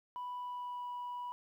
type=tone with pitch glide; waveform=sine; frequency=987.8 to 979.3 Hz; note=B5 to B5; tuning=0 to -15 cents; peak=-37 dBFS; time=0.16-1.32 s; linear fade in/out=0 ms; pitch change=-15 cents; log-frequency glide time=0.35-0.9 s; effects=tanh soft clip ceiling -37 dBFS + 12-bit